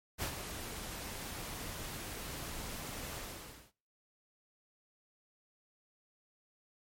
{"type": "noise with ADSR envelope", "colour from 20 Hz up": "pink", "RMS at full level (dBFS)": -35, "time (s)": [0.18, 3.72], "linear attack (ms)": 45, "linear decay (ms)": 89, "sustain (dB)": -8, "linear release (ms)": 550, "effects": ["noise-tail reverb RT60 0.5 s tail -25 dB re dry", "MP3 64 kbps"]}